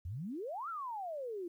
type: exponential two-way sweep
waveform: sine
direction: up then down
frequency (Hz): 77.5 to 1396.9 to 333.1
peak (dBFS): -38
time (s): 0.05-1.48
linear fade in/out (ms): 5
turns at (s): 0.69
effects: 12-bit